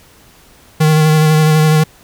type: tone with vibrato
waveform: square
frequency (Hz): 155.3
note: D#3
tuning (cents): -3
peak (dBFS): -8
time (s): 0.8-1.84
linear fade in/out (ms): 10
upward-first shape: sine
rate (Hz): 12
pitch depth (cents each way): 22
effects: pink hiss -45 dBFS RMS until 2.03 s